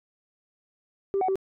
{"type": "tone with pitch steps", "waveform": "sine", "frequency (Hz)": [393, 749, 384.5], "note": ["G4", "F#5", "G4"], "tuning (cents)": [4, 21, -33], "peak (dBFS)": -21, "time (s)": [1.14, 1.356], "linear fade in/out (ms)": 0, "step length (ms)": 72, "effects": ["tanh soft clip ceiling -19 dBFS"]}